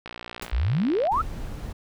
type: click train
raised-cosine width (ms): 0.3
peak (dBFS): -20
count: 61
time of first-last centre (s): 0.06-1.07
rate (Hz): 59.4
type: noise with exponential decay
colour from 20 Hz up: pink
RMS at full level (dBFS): -30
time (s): 0.42-0.53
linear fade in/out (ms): 2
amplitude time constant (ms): 23
type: exponential sweep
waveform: sine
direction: up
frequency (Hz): 48.79 to 1396.9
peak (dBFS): -20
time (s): 0.52-1.22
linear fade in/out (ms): 10
type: noise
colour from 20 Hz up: brown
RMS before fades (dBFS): -33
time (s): 1.11-1.73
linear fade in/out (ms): 10
effects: none